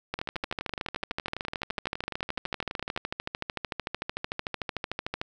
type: two click trains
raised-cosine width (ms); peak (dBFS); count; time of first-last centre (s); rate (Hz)
0.3; -14 / -17; 69 / 34; 0.14-5.215 / 0.19-2.963; 13.4 / 11.9
effects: none